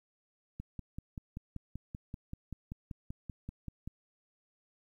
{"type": "click train", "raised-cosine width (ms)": 5, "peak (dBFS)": -28, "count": 18, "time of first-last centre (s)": [0.6, 3.876], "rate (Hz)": 5.19, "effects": ["11-bit"]}